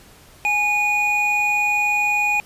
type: tone pair together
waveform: triangle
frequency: 833.3 / 2460 Hz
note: G#5 / D#7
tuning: +6 / -20 cents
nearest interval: octave + perfect fifth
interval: 1874 cents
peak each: -21 / -16 dBFS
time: 0.45-2.4 s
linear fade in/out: 0 ms
effects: pink hiss -48 dBFS RMS until 2.45 s + resampled to 32000 Hz